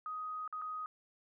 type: tone with dropouts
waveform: sine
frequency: 1252 Hz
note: D#6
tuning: 10 cents sharp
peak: -38 dBFS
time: 0.06-0.86 s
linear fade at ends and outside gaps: 1 ms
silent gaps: 0.477-0.526 / 0.616-0.62 s
effects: none